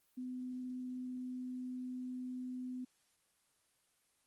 sine tone, 252.7 Hz, B3, 40 cents sharp, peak -40 dBFS, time 0.17-2.85 s, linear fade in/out 10 ms, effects white hiss -75 dBFS RMS until 4.26 s + Opus 24 kbps

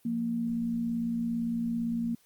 sine tone pair together, 175.39 / 233.1 Hz, F3 / A#3, +8 / 0 cents, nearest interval perfect fourth, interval 492 cents, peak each -38 / -28 dBFS, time 0.05-2.15 s, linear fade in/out 5 ms, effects white hiss -65 dBFS RMS until 2.25 s + Opus 24 kbps

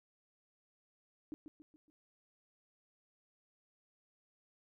sine tone with echo, 303.8 Hz, D#4, 41 cents flat, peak -40 dBFS, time 1.32-1.34 s, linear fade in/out 0 ms, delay 140 ms, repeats 4, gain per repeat -7 dB, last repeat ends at 1.9 s, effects none

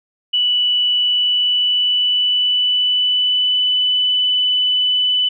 sine tone with pitch glide, 2960 to 2993 Hz, F#7 to F#7, 0 to +19 cents, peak -13 dBFS, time 0.33-5.29 s, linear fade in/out 10 ms, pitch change +19 cents, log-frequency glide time 0.97-3.71 s, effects none

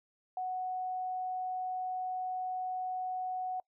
sine tone, 740 Hz, F#5, in tune, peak -33 dBFS, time 0.37-3.6 s, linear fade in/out 2 ms, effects noise-tail reverb RT60 0.1 s tail -25 dB re dry

